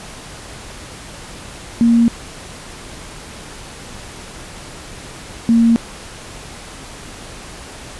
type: tone pair in turn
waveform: sine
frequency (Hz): 233.2 / 230.7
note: A#3 / A#3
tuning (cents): +1 / -18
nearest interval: unison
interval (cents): 19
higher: first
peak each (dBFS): -8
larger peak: neither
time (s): 1.81-2.08 / 5.49-5.76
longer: neither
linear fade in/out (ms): 0
effects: pink hiss -34 dBFS RMS until 7.99 s + resampled to 24000 Hz